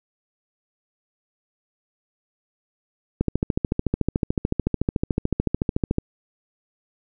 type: click train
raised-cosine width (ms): 3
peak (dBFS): -7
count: 39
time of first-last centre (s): 3.21-5.984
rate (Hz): 13.7
effects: none